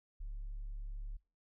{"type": "tone", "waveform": "sine", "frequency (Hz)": 35.55, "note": "C#1", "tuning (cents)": 45, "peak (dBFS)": -38, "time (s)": [0.2, 1.17], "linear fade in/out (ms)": 10, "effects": ["noise-tail reverb RT60 0.3 s tail -23 dB re dry", "tanh soft clip ceiling -38 dBFS"]}